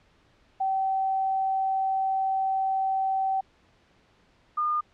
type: tone pair in turn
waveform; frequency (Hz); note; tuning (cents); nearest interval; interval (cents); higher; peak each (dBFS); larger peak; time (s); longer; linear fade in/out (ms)
sine; 769 / 1215; G5 / D#6; -33 / -42; minor sixth; 791; second; -23; neither; 0.6-3.41 / 4.57-4.81; first; 10
effects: pink hiss -62 dBFS RMS until 4.93 s + low-pass 4000 Hz 12 dB/octave